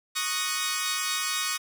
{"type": "chord", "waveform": "10% pulse", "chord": "D# minor seventh", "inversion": "third", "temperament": "equal", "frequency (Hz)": [1108.7, 1244.5, 1480, 1864.7], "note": ["C#6", "D#6", "F#6", "A#6"], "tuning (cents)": [0, 0, 0, 0], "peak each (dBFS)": [-24, -23, -26, -23], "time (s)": [0.15, 1.58], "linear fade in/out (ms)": 20, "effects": []}